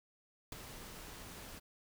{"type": "noise with ADSR envelope", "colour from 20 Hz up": "pink", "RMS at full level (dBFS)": -41, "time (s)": [0.52, 1.6], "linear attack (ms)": 4, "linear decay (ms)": 10, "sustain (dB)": -9, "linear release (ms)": 24, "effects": []}